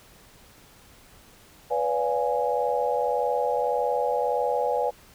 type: chord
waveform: sine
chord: B diminished seventh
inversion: none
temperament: equal with one note detuned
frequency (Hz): 493.9 / 575.6 / 698.5 / 830.6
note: B4 / D5 / F5 / Ab5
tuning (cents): 0 / -35 / 0 / 0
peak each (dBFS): -26 / -28 / -31 / -27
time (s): 1.7-4.91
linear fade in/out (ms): 20
effects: pink hiss -53 dBFS RMS until 5.14 s